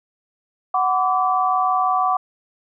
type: tone cluster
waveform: sine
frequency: 743 / 1011 / 1157 Hz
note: F#5 / B5 / D6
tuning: +7 / +40 / -26 cents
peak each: -19 / -26 / -19 dBFS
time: 0.74-2.17 s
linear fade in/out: 5 ms
effects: none